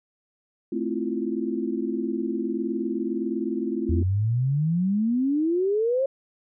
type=chord; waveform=sine; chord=F major seventh; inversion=first; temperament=equal; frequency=220 / 261.6 / 329.6 / 349.2 Hz; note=A3 / C4 / E4 / F4; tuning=0 / 0 / 0 / 0 cents; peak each=-30 dBFS; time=0.72-4.03 s; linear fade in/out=5 ms
type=exponential sweep; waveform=sine; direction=up; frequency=79.4 to 551 Hz; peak=-20 dBFS; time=3.89-6.06 s; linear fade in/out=5 ms
effects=none